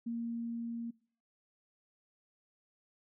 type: tone with level ramp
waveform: sine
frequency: 232.9 Hz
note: A#3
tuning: 1 cent flat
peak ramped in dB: -34 to -37 dBFS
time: 0.06-0.91 s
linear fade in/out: 10 ms
effects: noise-tail reverb RT60 0.5 s tail -24 dB re dry